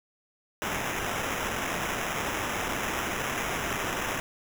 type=noise with sample-and-hold; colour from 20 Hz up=blue; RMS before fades=-31 dBFS; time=0.62-4.2 s; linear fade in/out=0 ms; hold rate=4410 Hz; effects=none